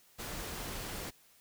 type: noise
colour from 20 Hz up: pink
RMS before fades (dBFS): -41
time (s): 0.18-1.11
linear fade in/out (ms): 20
effects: white hiss -64 dBFS RMS until 1.4 s